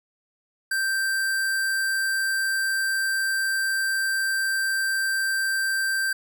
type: tone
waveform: square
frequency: 1568 Hz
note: G6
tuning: in tune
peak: -23 dBFS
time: 0.71-6.13 s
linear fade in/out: 5 ms
effects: none